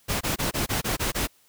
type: noise bursts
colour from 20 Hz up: pink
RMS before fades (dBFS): -26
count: 8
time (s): 0.08-1.274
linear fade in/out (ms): 20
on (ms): 130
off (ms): 22
effects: white hiss -61 dBFS RMS until 1.48 s